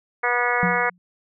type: harmonic tone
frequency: 243.1 Hz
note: B3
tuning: 27 cents flat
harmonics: 2 / 3 / 4 / 5 / 6 / 7 / 8 / 9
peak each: -27 / -27 / -27 / -27 / -27 / -27 / -27 / -27 dBFS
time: 0.23-0.9 s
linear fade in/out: 10 ms
type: tone with exponential decay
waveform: sine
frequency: 178.6 Hz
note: F3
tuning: 39 cents sharp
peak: -18 dBFS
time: 0.63-0.98 s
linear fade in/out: 0 ms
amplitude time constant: 76 ms
effects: none